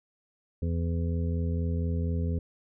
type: harmonic tone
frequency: 84.2 Hz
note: E2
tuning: 37 cents sharp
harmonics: 1 / 2 / 3 / 5 / 6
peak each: -27 / -33 / -37 / -41 / -43 dBFS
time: 0.62-2.39 s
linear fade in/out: 5 ms
effects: none